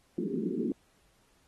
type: band-pass noise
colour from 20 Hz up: pink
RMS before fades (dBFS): -32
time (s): 0.18-0.72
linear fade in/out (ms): 2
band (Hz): 170 to 420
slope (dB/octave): 96
effects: pink hiss -68 dBFS RMS until 1.47 s + AAC 32 kbps